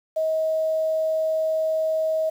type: tone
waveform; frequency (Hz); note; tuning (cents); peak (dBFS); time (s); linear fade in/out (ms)
sine; 635; D#5; +35; -20; 0.16-2.3; 10
effects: 8-bit